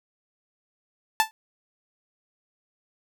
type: tone with exponential decay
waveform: sawtooth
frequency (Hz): 880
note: A5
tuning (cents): 0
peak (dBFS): -10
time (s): 1.2-1.31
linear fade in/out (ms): 0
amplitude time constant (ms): 22
effects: none